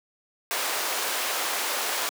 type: high-pass noise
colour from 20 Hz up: pink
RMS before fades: -28 dBFS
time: 0.51-2.09 s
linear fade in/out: 0 ms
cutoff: 560 Hz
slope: 12 dB/octave
effects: high-pass 300 Hz 12 dB/octave